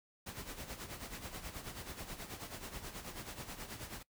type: noise with tremolo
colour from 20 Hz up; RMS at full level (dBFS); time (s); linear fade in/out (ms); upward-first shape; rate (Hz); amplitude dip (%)
pink; -44; 0.26-4.03; 10; sine; 9.3; 65
effects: noise-tail reverb RT60 0.1 s tail -21 dB re dry